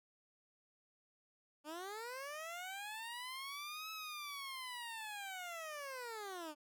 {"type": "linear two-way sweep", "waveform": "15% pulse", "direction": "up then down", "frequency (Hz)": [289.2, 1300, 289.2], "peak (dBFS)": -38, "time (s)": [1.64, 6.55], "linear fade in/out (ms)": 50, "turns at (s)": 3.91, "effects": []}